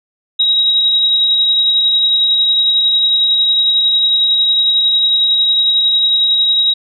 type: tone with tremolo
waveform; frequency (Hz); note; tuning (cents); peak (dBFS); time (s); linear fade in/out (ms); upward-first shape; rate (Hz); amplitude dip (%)
sine; 3818; A#7; +41; -8; 0.39-6.74; 10; sine; 11; 25
effects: none